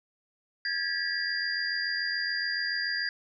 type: tone cluster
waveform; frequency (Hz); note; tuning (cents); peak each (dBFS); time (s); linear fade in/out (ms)
sine; 1631 / 1718 / 1932 / 4791; G#6 / A6 / B6 / D8; -32 / -42 / -39 / +34; -33 / -34 / -36 / -32; 0.65-3.09; 2
effects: none